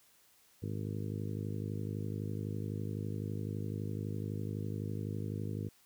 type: harmonic tone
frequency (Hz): 51.91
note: G#1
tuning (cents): 0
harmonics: 2 / 3 / 4 / 5 / 6 / 7 / 8 / 9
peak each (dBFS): -38 / -42 / -44 / -46 / -48 / -49 / -50 / -51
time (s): 0.62-5.69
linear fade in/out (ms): 10
effects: white hiss -66 dBFS RMS until 5.85 s